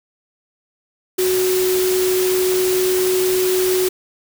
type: tone in noise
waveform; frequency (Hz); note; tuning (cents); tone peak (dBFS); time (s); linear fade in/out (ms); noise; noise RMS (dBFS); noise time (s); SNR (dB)
sine; 370; F#4; 0; -15; 1.18-3.89; 10; white; -24; 1.18-3.89; +6
effects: none